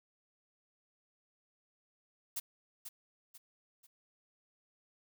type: noise with echo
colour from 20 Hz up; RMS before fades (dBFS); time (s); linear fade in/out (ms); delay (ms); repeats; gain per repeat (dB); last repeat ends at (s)
blue; -37; 2.36-2.4; 10; 490; 3; -8; 3.87
effects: none